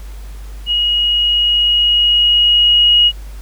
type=tone with level ramp; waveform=sine; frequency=2891 Hz; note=F#7; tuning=41 cents flat; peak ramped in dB=-12 to -6 dBFS; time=0.66-3.12 s; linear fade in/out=50 ms; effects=added 50 Hz sine -27 dBFS peak until 3.41 s + pink hiss -43 dBFS RMS until 3.41 s